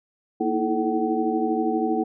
sine tone cluster, 233.7 / 316.9 / 329.4 / 433.7 / 756 Hz, A#3 / D#4 / E4 / A4 / F#5, +5 / +32 / -1 / -25 / +37 cents, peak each -27 dBFS, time 0.4-2.04 s, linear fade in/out 10 ms, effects none

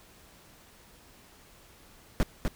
brown noise with echo, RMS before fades -23 dBFS, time 2.2-2.23 s, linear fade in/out 0 ms, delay 250 ms, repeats 1, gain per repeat -4 dB, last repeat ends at 2.48 s, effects pink hiss -56 dBFS RMS until 2.55 s

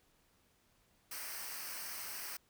white noise with comb filter, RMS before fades -44 dBFS, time 1.11-2.37 s, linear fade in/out 5 ms, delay 0.28 ms, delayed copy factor -0.65, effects pink hiss -72 dBFS RMS until 2.49 s

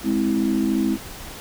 sine chord, Ab augmented, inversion none, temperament equal with one note detuned, 207.7 / 261.6 / 325.3 Hz, Ab3 / C4 / E4, 0 / 0 / -23 cents, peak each -22 dBFS, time 0.03-0.98 s, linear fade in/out 50 ms, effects tanh soft clip ceiling -8 dBFS + pink hiss -37 dBFS RMS until 1.4 s

